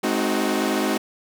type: chord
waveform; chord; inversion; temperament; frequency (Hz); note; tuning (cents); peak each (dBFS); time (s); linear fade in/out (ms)
sawtooth; Ab dominant seventh; none; equal with one note detuned; 212.5 / 261.6 / 311.1 / 370; Ab3 / C4 / Eb4 / Gb4; +40 / 0 / 0 / 0; -22; 0.03-0.98; 10
effects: none